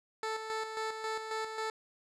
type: tone with tremolo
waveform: 15% pulse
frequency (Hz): 440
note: A4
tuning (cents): 0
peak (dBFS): -27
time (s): 0.23-1.7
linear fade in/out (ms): 2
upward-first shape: square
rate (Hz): 3.7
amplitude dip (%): 50
effects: low-pass 7000 Hz 12 dB/octave